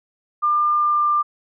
sine tone with pitch glide, 1199 to 1191.4 Hz, D6 to D6, +36 to +24 cents, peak -15 dBFS, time 0.42-1.23 s, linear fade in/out 20 ms, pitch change -12 cents, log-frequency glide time 0.79-1.09 s, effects none

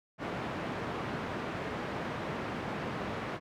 pink band-pass noise, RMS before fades -37 dBFS, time 0.18-3.4 s, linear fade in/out 50 ms, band 130 to 1900 Hz, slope 12 dB/octave, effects none

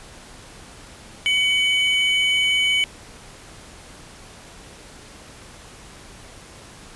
triangle tone pair together, 2257 / 3010 Hz, C#7 / F#7, +31 / +29 cents, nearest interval perfect fourth, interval 498 cents, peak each -18 dBFS, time 1.26-2.84 s, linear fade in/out 0 ms, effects pink hiss -43 dBFS RMS until 6.95 s + resampled to 24000 Hz

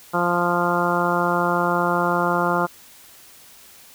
harmonic tone, 174.61 Hz, F3, in tune, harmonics 1 / 2 / 3 / 4 / 5 / 6 / 7 / 8, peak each -26 / -26 / -26 / -26 / -26 / -26 / -26 / -26 dBFS, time 0.13-2.67 s, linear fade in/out 20 ms, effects white hiss -47 dBFS RMS until 3.94 s

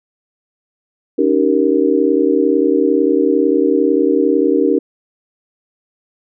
sine chord, Eb dominant seventh, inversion third, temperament just, 280 / 311.1 / 388.9 / 466.7 Hz, Db4 / Eb4 / G4 / Bb4, +18 / 0 / -14 / +2 cents, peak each -16 dBFS, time 1.18-4.79 s, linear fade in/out 10 ms, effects none

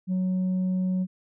sine tone, 185 Hz, F#3, in tune, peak -20 dBFS, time 0.07-1.07 s, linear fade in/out 50 ms, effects tanh soft clip ceiling -22 dBFS

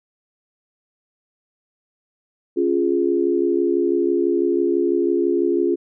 sine chord, Db major, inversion none, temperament equal, 277.2 / 349.2 / 415.3 Hz, Db4 / F4 / Ab4, 0 / 0 / 0 cents, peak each -23 / -18 / -22 dBFS, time 2.56-5.76 s, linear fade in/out 20 ms, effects none

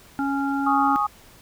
harmonic tone, 277.2 Hz, C#4, in tune, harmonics 1 / 3 / 5, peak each -23 / -28 / -30 dBFS, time 0.19-0.96 s, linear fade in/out 0 ms
sine chord, Ab suspended fourth, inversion none, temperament equal, 830.6 / 1108.7 / 1244.5 Hz, Ab5 / Db6 / Eb6, 0 / 0 / 0 cents, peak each -24 / -27 / -22 dBFS, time 0.66-1.07 s, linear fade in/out 10 ms
effects pink hiss -50 dBFS RMS until 1.41 s

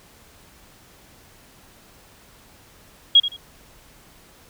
sine tone with echo, 3294 Hz, G#7, 15 cents flat, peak -8 dBFS, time 3.15-3.2 s, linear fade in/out 5 ms, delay 83 ms, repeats 2, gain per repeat -13 dB, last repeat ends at 3.366 s, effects pink hiss -51 dBFS RMS until 4.49 s

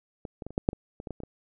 clicks, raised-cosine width 2 ms, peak -23 / -24 / -24 / -29 / -12 / -7 / -24 / -26 / -23 / -21 / -27 / -25 dBFS, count 12, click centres 0.252 / 0.422 / 0.466 / 0.506 / 0.579 / 0.689 / 0.731 / 1.001 / 1.072 / 1.107 / 1.203 / 1.235 s, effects none

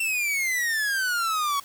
45% pulse exponential sweep, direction down, 2713 to 1108.7 Hz, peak -23 dBFS, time 0-1.6 s, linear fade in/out 5 ms, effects white hiss -48 dBFS RMS until 1.64 s

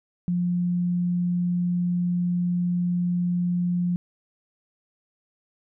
sine tone, 176.5 Hz, F3, 19 cents sharp, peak -21 dBFS, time 0.28-3.96 s, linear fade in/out 0 ms, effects none

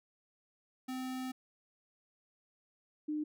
square / sine tone pair in turn, 257.7 / 302.6 Hz, C4 / D#4, -26 / -48 cents, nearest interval minor third, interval 278 cents, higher second, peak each -38 / -33 dBFS, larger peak second, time 0.88-1.32 / 3.08-3.24 s, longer first, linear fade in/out 10 ms, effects none

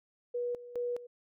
sine tone with tremolo, 485.1 Hz, B4, 31 cents flat, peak -31 dBFS, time 0.34-1.07 s, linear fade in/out 10 ms, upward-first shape square, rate 2.4 Hz, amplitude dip 80%, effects none

